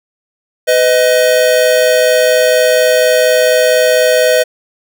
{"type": "tone pair together", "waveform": "square", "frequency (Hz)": [503, 627.2], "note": ["B4", "D#5"], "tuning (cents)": [32, 14], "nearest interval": "major third", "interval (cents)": 382, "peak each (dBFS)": -11, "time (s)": [0.67, 4.44], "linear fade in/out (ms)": 20, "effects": []}